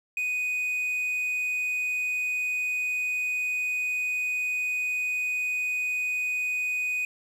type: tone with quantisation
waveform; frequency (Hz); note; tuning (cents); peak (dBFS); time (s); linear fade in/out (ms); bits
triangle; 2489; D#7; 0; -24; 0.17-7.05; 2; 9
effects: none